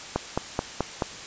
click train, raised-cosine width 1 ms, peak -9 dBFS, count 5, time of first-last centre 0.16-1.022 s, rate 4.64 Hz, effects white hiss -39 dBFS RMS until 1.26 s + resampled to 16000 Hz

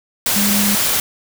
sine tone in noise, 204.3 Hz, G#3, 28 cents flat, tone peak -17 dBFS, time 0.36-0.75 s, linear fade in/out 2 ms, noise white, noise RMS -17 dBFS, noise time 0.26-1 s, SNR -3 dB, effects none

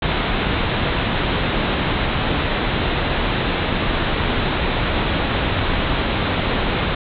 pink low-pass noise, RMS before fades -20 dBFS, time 0.02-6.95 s, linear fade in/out 5 ms, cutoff 3900 Hz, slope 96 dB/octave, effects none

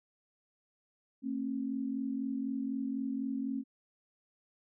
sine tone pair together, 226.4 / 270.4 Hz, A3 / C#4, +50 / -43 cents, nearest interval minor third, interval 307 cents, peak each -37 / -34 dBFS, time 1.22-3.64 s, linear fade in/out 50 ms, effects none

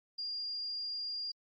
sine tone, 4809 Hz, D8, 40 cents sharp, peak -36 dBFS, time 0.18-1.32 s, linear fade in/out 10 ms, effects Opus 48 kbps

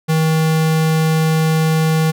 square tone, 159 Hz, D#3, 38 cents sharp, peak -13 dBFS, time 0.08-2.12 s, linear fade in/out 20 ms, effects none

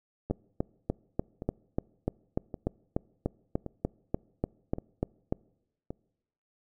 two click trains, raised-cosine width 2 ms, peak -23 / -14 dBFS, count 6 / 18, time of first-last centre 0.3-5.905 / 0.31-5.325 s, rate 0.892 / 3.39 Hz, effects noise-tail reverb RT60 0.9 s tail -26 dB re dry

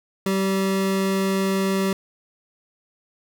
square tone pair together, 192.63 / 386.6 Hz, G3 / G4, -30 / -24 cents, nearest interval octave, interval 1206 cents, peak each -22 / -25 dBFS, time 0.26-1.93 s, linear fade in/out 2 ms, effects none

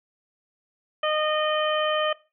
harmonic tone, 614 Hz, D#5, 23 cents flat, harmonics 1 / 2 / 3 / 4 / 5, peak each -24 / -27 / -32 / -35 / -30 dBFS, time 1.03-2.13 s, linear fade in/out 5 ms, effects noise-tail reverb RT60 0.3 s tail -19 dB re dry

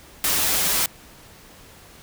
white noise with comb filter, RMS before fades -21 dBFS, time 0.24-0.86 s, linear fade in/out 2 ms, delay 8.6 ms, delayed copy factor -0.65, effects pink hiss -47 dBFS RMS until 2.02 s

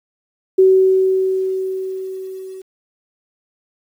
sine tone with level ramp, 378.4 Hz, F#4, 39 cents sharp, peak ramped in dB -6 to -30 dBFS, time 0.58-2.62 s, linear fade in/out 10 ms, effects 8-bit

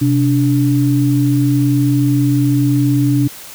sine tone pair together, 129.1 / 290 Hz, C3 / D4, -23 / -22 cents, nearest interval octave + major second, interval 1401 cents, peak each -13 dBFS, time 0.01-3.28 s, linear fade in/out 10 ms, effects white hiss -34 dBFS RMS until 3.54 s

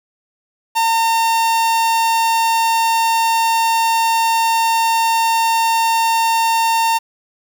45% pulse tone, 910 Hz, A#5, 42 cents flat, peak -13 dBFS, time 0.75-6.99 s, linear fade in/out 20 ms, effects 7-bit

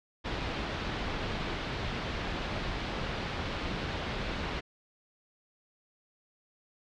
pink low-pass noise, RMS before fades -35 dBFS, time 0.24-4.61 s, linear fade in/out 20 ms, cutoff 4100 Hz, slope 24 dB/octave, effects none

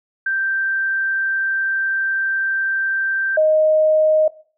sine tone pair in turn, 1568 / 622.3 Hz, G6 / D#5, 0 / 0 cents, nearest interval octave + major third, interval 1600 cents, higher first, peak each -17 / -11 dBFS, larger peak second, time 0.26-3.37 / 3.37-4.28 s, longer first, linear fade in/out 5 ms, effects noise-tail reverb RT60 0.4 s tail -18 dB re dry

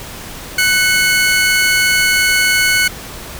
sawtooth tone pair together, 1493.6 / 2189 Hz, F#6 / C#7, +16 / -22 cents, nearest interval perfect fifth, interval 662 cents, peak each -10 dBFS, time 0.58-2.88 s, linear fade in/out 5 ms, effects pink hiss -30 dBFS RMS until 3.39 s

